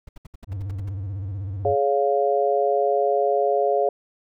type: noise bursts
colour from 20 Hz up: brown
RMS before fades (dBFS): -38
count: 10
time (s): 0.07-0.891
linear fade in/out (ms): 5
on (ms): 20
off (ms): 69
type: tone with vibrato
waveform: triangle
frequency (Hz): 97.3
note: G2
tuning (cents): -12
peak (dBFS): -25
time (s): 0.47-1.76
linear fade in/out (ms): 50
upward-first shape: square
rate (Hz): 16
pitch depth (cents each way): 99
type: harmonic tone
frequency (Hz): 140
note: C#3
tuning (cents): +18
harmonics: 3 / 4 / 5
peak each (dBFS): -22 / -22 / -22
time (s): 1.65-3.89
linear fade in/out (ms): 2
effects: none